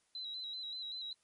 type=tone with vibrato; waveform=sine; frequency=3951 Hz; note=B7; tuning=in tune; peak=-40 dBFS; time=0.15-1.13 s; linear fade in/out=2 ms; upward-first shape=square; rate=5.2 Hz; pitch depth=40 cents each way; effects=white hiss -75 dBFS RMS until 1.23 s + MP3 48 kbps